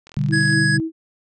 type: click train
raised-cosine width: 0.2 ms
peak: -25 dBFS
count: 20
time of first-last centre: 0.07-0.527 s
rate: 41.6 Hz
type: chord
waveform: sine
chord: G major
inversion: first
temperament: just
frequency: 122.5 / 147 / 196 Hz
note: B2 / D3 / G3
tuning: -14 / +2 / 0 cents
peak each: -24 / -19 / -24 dBFS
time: 0.17-0.8 s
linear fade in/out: 0 ms
type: tone with tremolo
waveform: sine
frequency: 323.2 Hz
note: E4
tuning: 34 cents flat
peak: -20 dBFS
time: 0.28-0.92 s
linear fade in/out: 50 ms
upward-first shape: sine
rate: 4.2 Hz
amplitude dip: 70%
type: tone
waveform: square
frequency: 1671 Hz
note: G#6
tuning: 10 cents sharp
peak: -18 dBFS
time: 0.32-0.78 s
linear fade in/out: 20 ms
effects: resampled to 22050 Hz